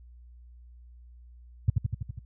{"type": "tone with echo", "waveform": "sine", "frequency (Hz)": 103.83, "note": "G#2", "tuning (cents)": 0, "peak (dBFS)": -15, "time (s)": [1.68, 1.7], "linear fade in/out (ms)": 5, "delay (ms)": 82, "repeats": 6, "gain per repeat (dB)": -3, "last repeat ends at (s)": 2.192, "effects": ["added 60 Hz sine -48 dBFS peak until 2.25 s"]}